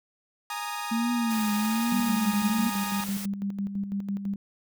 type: chord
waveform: sawtooth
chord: Ab suspended second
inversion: none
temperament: equal with one note detuned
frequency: 830.6 / 932.3 / 1236.6 Hz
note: Ab5 / Bb5 / Eb6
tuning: 0 / 0 / -11 cents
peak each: -32 dBFS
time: 0.5-3.04 s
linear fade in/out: 2 ms
type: tone with vibrato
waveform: sine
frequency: 224.1 Hz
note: A3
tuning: 32 cents sharp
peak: -24 dBFS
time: 0.91-2.7 s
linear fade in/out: 10 ms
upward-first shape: triangle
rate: 1.2 Hz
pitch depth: 140 cents each way
type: noise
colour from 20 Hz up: white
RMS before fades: -38 dBFS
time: 1.3-3.26 s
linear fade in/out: 10 ms
type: tone with tremolo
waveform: sine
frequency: 198.8 Hz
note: G3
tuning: 25 cents sharp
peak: -26 dBFS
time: 1.92-4.36 s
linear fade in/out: 2 ms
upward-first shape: square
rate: 6 Hz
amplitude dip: 55%
effects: none